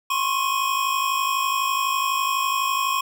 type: tone cluster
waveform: square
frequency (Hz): 1045 / 1097 / 2508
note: C6 / C#6 / D#7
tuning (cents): -2 / -18 / +13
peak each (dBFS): -26 / -24 / -29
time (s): 0.1-3.01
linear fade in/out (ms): 5
effects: 9-bit